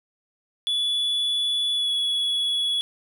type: tone with pitch glide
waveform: triangle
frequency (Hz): 3428 to 3379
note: A7 to G#7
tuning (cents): -46 to +29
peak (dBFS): -20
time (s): 0.67-2.81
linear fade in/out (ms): 0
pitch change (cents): -25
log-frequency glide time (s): 1.75-1.9
effects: none